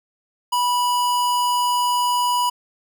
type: tone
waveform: square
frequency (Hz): 980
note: B5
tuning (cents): -14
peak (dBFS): -18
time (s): 0.52-2.5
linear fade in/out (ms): 10
effects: none